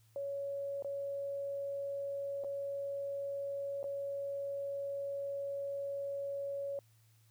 sine tone with dropouts, 559 Hz, C#5, 14 cents sharp, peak -36 dBFS, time 0.16-6.79 s, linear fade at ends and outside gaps 1 ms, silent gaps 0.824-0.846 / 2.438-2.445 / 3.83-3.841 s, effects added 111 Hz sine -64 dBFS peak until 7.3 s + white hiss -72 dBFS RMS until 7.3 s

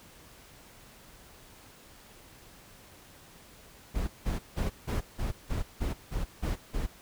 brown noise bursts, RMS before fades -30 dBFS, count 10, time 3.94-6.87 s, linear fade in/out 20 ms, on 140 ms, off 170 ms, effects pink hiss -54 dBFS RMS until 7.01 s

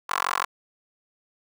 15% pulse tone with high-pass filter, 45.53 Hz, F#1, 27 cents flat, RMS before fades -26 dBFS, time 0.09-0.45 s, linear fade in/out 10 ms, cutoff 1100 Hz, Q 3.7, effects none

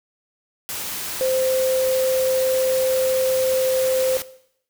sine tone in noise, 520 Hz, C5, 11 cents flat, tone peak -18 dBFS, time 1.21-4.17 s, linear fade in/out 0 ms, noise white, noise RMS -29 dBFS, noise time 0.69-4.22 s, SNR +8 dB, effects noise-tail reverb RT60 0.7 s tail -17 dB re dry

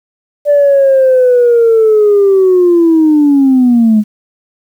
sine linear sweep, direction down, 587.3 to 207.7 Hz, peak -3 dBFS, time 0.45-4.04 s, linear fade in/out 50 ms, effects tanh soft clip ceiling -1 dBFS + 7-bit

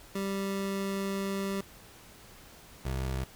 25% pulse tone pair in turn, 196 / 65.41 Hz, G3 / C2, 0 / 0 cents, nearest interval octave + perfect fifth, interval 1900 cents, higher first, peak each -27 dBFS, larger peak neither, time 0.15-1.61 / 2.85-3.24 s, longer first, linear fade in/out 5 ms, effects pink hiss -53 dBFS RMS until 3.35 s

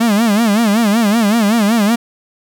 45% pulse tone with vibrato, 217.4 Hz, A3, 21 cents flat, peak -10 dBFS, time 0-1.96 s, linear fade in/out 10 ms, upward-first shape sine, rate 5.3 Hz, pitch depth 150 cents each way, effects none

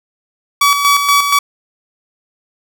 sawtooth tone with tremolo, 1140 Hz, C#6, 48 cents sharp, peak -4 dBFS, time 0.61-1.39 s, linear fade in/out 5 ms, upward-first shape square, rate 4.2 Hz, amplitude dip 50%, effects none

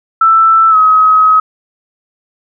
sine tone with pitch glide, 1326 to 1272 Hz, E6 to D#6, +10 to +38 cents, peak -4 dBFS, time 0.21-1.4 s, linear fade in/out 5 ms, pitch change -72 cents, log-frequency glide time 0.7-0.76 s, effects none

